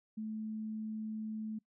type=tone; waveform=sine; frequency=217.4 Hz; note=A3; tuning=21 cents flat; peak=-37 dBFS; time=0.17-1.59 s; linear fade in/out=10 ms; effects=noise-tail reverb RT60 0.1 s tail -23 dB re dry